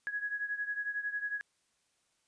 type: beating tone pair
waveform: sine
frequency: 1666 / 1677 Hz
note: G#6 / G#6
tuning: +5 / +16 cents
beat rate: 11 Hz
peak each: -35 / -39 dBFS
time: 0.07-1.41 s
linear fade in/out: 0 ms
effects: white hiss -75 dBFS RMS until 2.27 s + resampled to 22050 Hz